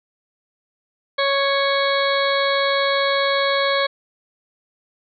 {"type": "harmonic tone with a mistuned harmonic", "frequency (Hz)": 554.4, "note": "C#5", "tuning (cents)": 0, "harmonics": [1, 2, 3, 4, 6, 7, 8], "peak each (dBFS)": [-20, -23, -25, -26, -28, -28, -29], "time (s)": [1.18, 3.87], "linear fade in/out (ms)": 10, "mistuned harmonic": 8, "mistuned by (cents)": -35, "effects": []}